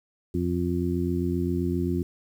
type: harmonic tone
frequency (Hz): 87.6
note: F2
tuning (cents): +6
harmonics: 1 / 2 / 3 / 4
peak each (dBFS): -29 / -29 / -29 / -29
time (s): 0.34-2.03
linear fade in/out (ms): 5
effects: 9-bit